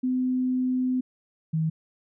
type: tone pair in turn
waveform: sine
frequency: 254.7 / 159.33 Hz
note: C4 / D#3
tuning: -46 / +41 cents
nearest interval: minor sixth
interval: 813 cents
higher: first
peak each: -22 dBFS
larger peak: neither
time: 0.03-1.01 / 1.53-1.7 s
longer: first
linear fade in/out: 10 ms
effects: none